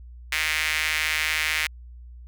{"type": "tone with high-pass filter", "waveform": "sawtooth", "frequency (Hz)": 155.56, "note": "D#3", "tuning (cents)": 0, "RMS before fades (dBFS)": -25, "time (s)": [0.32, 1.67], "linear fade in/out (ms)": 5, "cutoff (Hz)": 2100, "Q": 3, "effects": ["added 60 Hz sine -40 dBFS peak until 2.27 s"]}